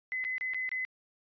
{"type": "tone with dropouts", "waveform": "sine", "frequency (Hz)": 2029, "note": "B6", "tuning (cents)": 46, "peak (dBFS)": -31, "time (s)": [0.12, 0.85], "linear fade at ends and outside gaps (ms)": 0, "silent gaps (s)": [[0.241, 0.249], [0.381, 0.41], [0.536, 0.545], [0.691, 0.716]], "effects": ["resampled to 11025 Hz"]}